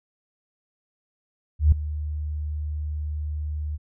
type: tone with ADSR envelope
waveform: sine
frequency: 75.4 Hz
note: D2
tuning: 46 cents sharp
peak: -10 dBFS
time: 1.59-3.78 s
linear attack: 130 ms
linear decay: 5 ms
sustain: -16 dB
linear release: 31 ms
effects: none